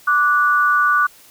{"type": "tone pair together", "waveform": "sine", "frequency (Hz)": [1169, 1469.2], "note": ["D6", "F#6"], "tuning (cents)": [-8, -13], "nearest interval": "major third", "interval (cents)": 395, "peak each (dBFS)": -15, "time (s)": [0.07, 1.07], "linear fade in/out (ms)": 10, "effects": ["white hiss -47 dBFS RMS until 1.3 s"]}